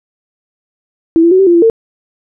sine tone with pitch steps, 328.9 / 338.7 / 373.5 / 387 / 345.5 / 339.4 / 452.3 Hz, E4 / E4 / F#4 / G4 / F4 / F4 / A4, -4 / +47 / +16 / -22 / -19 / -49 / +48 cents, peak -4 dBFS, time 1.16-1.699 s, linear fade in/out 0 ms, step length 77 ms, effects none

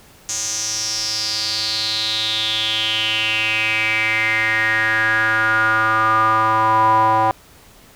square tone with band-pass filter sweep, 110 Hz, A2, in tune, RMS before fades -18 dBFS, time 0.29-7.31 s, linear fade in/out 0 ms, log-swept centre 6600 to 880 Hz, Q 6.9, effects pink hiss -47 dBFS RMS until 7.95 s

